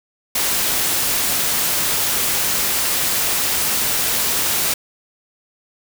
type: noise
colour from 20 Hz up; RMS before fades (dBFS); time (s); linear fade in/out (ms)
white; -19; 0.35-4.74; 5
effects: none